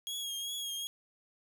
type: tone with vibrato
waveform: sawtooth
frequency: 3290 Hz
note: G#7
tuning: 17 cents flat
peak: -33 dBFS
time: 0.07-0.87 s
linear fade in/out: 0 ms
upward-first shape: triangle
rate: 2.6 Hz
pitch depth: 46 cents each way
effects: none